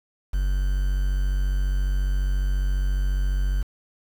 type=tone with quantisation; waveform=triangle; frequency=47.26 Hz; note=F#1; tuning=37 cents sharp; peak=-18 dBFS; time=0.33-3.63 s; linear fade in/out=10 ms; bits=7; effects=none